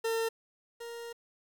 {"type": "tone pair in turn", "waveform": "40% pulse", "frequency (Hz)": [453.5, 467.9], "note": ["A#4", "A#4"], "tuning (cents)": [-48, 6], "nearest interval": "minor second", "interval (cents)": 54, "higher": "second", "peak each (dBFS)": [-28, -39], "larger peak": "first", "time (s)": [[0.04, 0.29], [0.8, 1.13]], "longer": "second", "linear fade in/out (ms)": 10, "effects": ["10-bit"]}